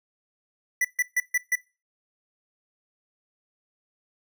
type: tone bursts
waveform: square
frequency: 1975.5 Hz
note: B6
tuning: in tune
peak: -21 dBFS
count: 5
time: 0.81-1.555 s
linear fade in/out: 5 ms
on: 37 ms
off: 140 ms
effects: noise-tail reverb RT60 0.3 s tail -21 dB re dry